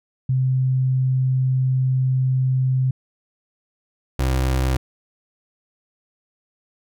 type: tone pair in turn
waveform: sine / 30% pulse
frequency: 130 / 65 Hz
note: C3 / C2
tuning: -11 / -11 cents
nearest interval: octave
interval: 1200 cents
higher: first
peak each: -16 / -15 dBFS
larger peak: second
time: 0.29-2.91 / 4.19-4.77 s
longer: first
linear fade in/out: 5 ms
effects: none